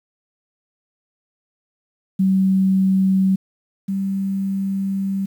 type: tone pair in turn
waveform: sine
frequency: 190.7 / 194.59 Hz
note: G3 / G3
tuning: -47 / -12 cents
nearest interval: unison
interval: 35 cents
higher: second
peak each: -13 / -19 dBFS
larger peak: first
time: 2.19-3.36 / 3.88-5.26 s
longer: second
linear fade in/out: 10 ms
effects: 8-bit